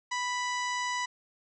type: harmonic tone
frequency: 987.8 Hz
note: B5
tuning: in tune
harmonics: 1 / 2 / 3 / 4 / 5 / 6 / 7 / 8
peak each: -32 / -34 / -42 / -43 / -45 / -43 / -46 / -49 dBFS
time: 0.11-1.06 s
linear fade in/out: 10 ms
effects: none